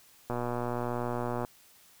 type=click train; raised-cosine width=1 ms; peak=-19 dBFS; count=140; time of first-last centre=0.3-1.449 s; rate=121 Hz; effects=white hiss -59 dBFS RMS until 2 s